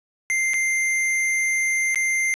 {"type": "tone with dropouts", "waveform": "square", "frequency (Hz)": 2093, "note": "C7", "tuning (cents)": 0, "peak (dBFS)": -20, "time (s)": [0.3, 2.34], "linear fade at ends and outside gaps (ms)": 0, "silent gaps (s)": [[0.535, 0.541], [1.946, 1.958]], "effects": ["resampled to 24000 Hz", "10-bit"]}